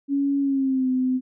sine tone with pitch glide, 279.6 to 256.4 Hz, C#4 to C4, +15 to -35 cents, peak -19 dBFS, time 0.08-1.21 s, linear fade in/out 50 ms, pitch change -150 cents, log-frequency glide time 0.4-0.89 s, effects none

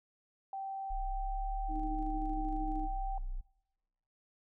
sine tone, 778 Hz, G5, 13 cents flat, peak -37 dBFS, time 0.53-3.18 s, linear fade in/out 2 ms
sine linear two-way sweep, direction up then down, 30.87 to 36.71 to 30.87 Hz, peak -35 dBFS, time 0.9-3.41 s, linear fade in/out 10 ms, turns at 1.64 s
sine tone with tremolo, 309.9 Hz, D#4, 7 cents flat, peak -37 dBFS, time 1.68-2.88 s, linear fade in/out 50 ms, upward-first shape square, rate 13 Hz, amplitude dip 30%
effects noise-tail reverb RT60 1.0 s tail -21 dB re dry

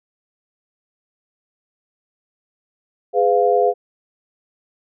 sine chord, F diminished, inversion first, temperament equal with one note detuned, 415.3 / 504.6 / 698.5 Hz, Ab4 / Cb5 / F5, 0 / +37 / 0 cents, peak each -17 dBFS, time 3.13-3.74 s, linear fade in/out 50 ms, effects none

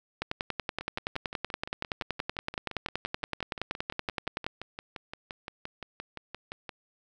two click trains, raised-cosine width 0.3 ms, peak -22 / -14 dBFS, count 35 / 46, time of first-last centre 0.81-6.692 / 0.22-4.465 s, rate 5.78 / 10.6 Hz, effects none

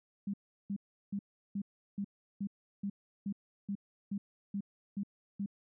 sine tone bursts, 200.2 Hz, G3, 37 cents sharp, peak -33 dBFS, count 13, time 0.27-5.461 s, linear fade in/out 5 ms, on 67 ms, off 360 ms, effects none

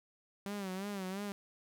sawtooth tone with vibrato, 194.9 Hz, G3, 10 cents flat, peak -34 dBFS, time 0.46-1.32 s, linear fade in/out 0 ms, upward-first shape sine, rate 2.9 Hz, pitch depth 94 cents each way, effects none

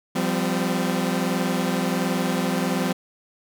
sawtooth chord, F suspended second, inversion none, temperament equal with one note detuned, 174.61 / 196 / 256.2 Hz, F3 / G3 / C4, 0 / 0 / -36 cents, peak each -22 dBFS, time 0.15-2.93 s, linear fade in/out 10 ms, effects none

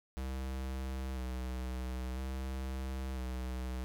square tone with vibrato, 64.5 Hz, C2, 24 cents flat, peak -37 dBFS, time 0.17-3.84 s, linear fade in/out 0 ms, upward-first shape square, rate 0.5 Hz, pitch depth 28 cents each way, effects none

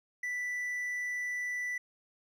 triangle tone, 1975.5 Hz, B6, in tune, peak -31 dBFS, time 0.23-1.78 s, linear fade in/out 5 ms, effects none

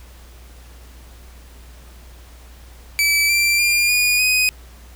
sawtooth tone with pitch steps, 2306 / 2353 / 2401 / 2450 / 2500 Hz, D7 / D7 / D7 / D#7 / D#7, -32 / +3 / +38 / -27 / +8 cents, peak -11 dBFS, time 2.99-4.49 s, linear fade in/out 0 ms, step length 300 ms, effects added 60 Hz sine -40 dBFS peak until 4.95 s + pink hiss -48 dBFS RMS until 4.95 s

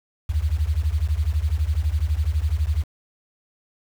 sine beating tone pair, 70.1 / 82.1 Hz, C#2 / E2, +20 / -6 cents, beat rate 12 Hz, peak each -22 dBFS, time 0.29-2.84 s, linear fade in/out 10 ms, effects 7-bit

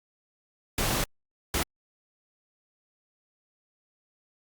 pink noise bursts at uneven times, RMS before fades -27 dBFS, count 2, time 0.78-1.04 / 1.54-1.63 s, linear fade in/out 2 ms, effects Opus 48 kbps

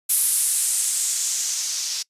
violet noise with low-pass filter sweep, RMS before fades -23 dBFS, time 0.09-2.03 s, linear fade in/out 10 ms, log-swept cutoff 11000 to 5300 Hz, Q 2.6, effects noise-tail reverb RT60 0.1 s tail -24 dB re dry + resampled to 32000 Hz

